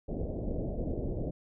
pink low-pass noise, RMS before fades -34 dBFS, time 0.08-1.31 s, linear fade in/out 10 ms, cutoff 630 Hz, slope 48 dB/octave, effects none

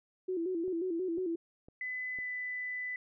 sine tone with vibrato, 351.6 Hz, F4, 12 cents sharp, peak -31 dBFS, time 0.28-1.36 s, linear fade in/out 10 ms, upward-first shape square, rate 5.6 Hz, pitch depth 93 cents each way
click train, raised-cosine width 2 ms, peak -39 dBFS, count 4, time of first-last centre 0.68-2.188 s, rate 1.99 Hz
sine tone with pitch glide, 2009 to 1996.3 Hz, B6 to B6, +29 to +18 cents, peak -35 dBFS, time 1.81-2.96 s, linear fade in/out 2 ms, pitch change -11 cents, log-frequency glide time 2.14-2.27 s
effects none

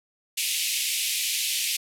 pink band-pass noise, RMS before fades -27 dBFS, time 0.37-1.77 s, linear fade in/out 10 ms, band 2300 to 14000 Hz, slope 48 dB/octave, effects none

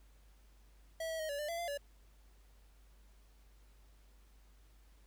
square tone with pitch steps, 651 / 647 / 627 / 571 / 596 / 675 / 689 / 571 Hz, E5 / E5 / D#5 / D5 / D5 / E5 / F5 / D5, -22 / -32 / +13 / -49 / +25 / +41 / -24 / -49 cents, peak -38 dBFS, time 1-1.776 s, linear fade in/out 5 ms, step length 97 ms, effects added 50 Hz sine -60 dBFS peak until 5.06 s + pink hiss -71 dBFS RMS until 5.06 s

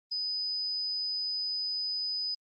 sine tone, 4996 Hz, D#8, 6 cents sharp, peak -30 dBFS, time 0.11-2.35 s, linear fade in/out 10 ms, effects Opus 24 kbps

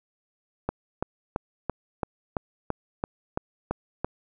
click train, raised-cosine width 1 ms, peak -12 dBFS, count 11, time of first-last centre 0.69-4.046 s, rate 2.98 Hz, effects none

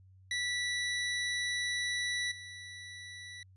25% pulse tone with level steps, 1959 Hz, B6, 15 cents flat, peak -28 / -41 dBFS, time 0.31-3.43 s, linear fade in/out 2 ms, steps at 2.31 s, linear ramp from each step 10 ms, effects added 94 Hz sine -56 dBFS peak until 3.56 s + resampled to 24000 Hz

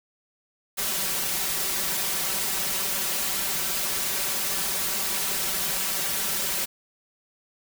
white noise with comb filter, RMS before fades -27 dBFS, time 0.77-6.66 s, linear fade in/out 20 ms, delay 5.2 ms, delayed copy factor +0.9, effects none

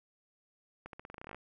accelerating click train, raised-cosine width 0.5 ms, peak -30 dBFS, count 14, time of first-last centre 0.86-1.346 s, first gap 72 ms, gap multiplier 0.88, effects none

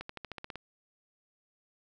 accelerating click train, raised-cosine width 0.3 ms, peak -24 dBFS, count 9, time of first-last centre 0.01-0.557 s, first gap 84 ms, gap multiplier 0.94, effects none

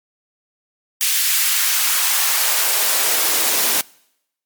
white noise with high-pass filter sweep, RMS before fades -17 dBFS, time 1.01-3.81 s, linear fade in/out 0 ms, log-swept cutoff 2400 to 250 Hz, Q 0.98, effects noise-tail reverb RT60 0.8 s tail -25 dB re dry + MP3 96 kbps

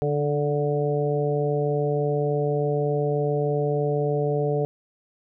harmonic tone with a mistuned harmonic, 146.1 Hz, D3, 9 cents flat, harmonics 1 / 2 / 3 / 4 / 5, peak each -25 / -34 / -24 / -29 / -33 dBFS, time 0.02-4.65 s, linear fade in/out 0 ms, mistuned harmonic 2, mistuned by +43 cents, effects none

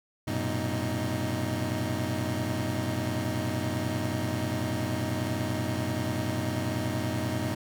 25% pulse tone cluster, 94.6 / 116 / 126.3 / 311.8 Hz, F#2 / A#2 / B2 / D#4, +39 / -8 / +39 / +4 cents, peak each -30 dBFS, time 0.27-7.55 s, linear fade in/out 10 ms, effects none

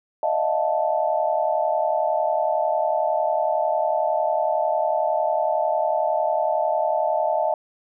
sine tone cluster, 600 / 640 / 711 / 877 Hz, D5 / D#5 / F5 / A5, +37 / +49 / +31 / -6 cents, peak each -26 / -23 / -25 / -25 dBFS, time 0.23-7.54 s, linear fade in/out 2 ms, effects none

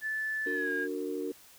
sine tone with pitch glide, 1746 to 1629.1 Hz, A6 to G#6, -14 to -34 cents, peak -30 dBFS, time 0.01-0.88 s, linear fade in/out 50 ms, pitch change -120 cents, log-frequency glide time 0.53-0.71 s
sine chord, D augmented, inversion none, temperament just, 293.7 / 367.1 / 458.9 Hz, D4 / F#4 / A#4, 0 / -14 / -27 cents, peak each -36 dBFS, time 0.46-1.32 s, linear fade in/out 5 ms
effects tanh soft clip ceiling -22 dBFS + white hiss -56 dBFS RMS until 1.58 s

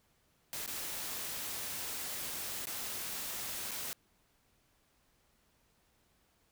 white noise with dropouts, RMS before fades -40 dBFS, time 0.53-3.93 s, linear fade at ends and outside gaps 0 ms, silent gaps 0.662-0.677 / 2.655-2.67 / 3.71-3.715 s, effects pink hiss -72 dBFS RMS until 6.51 s

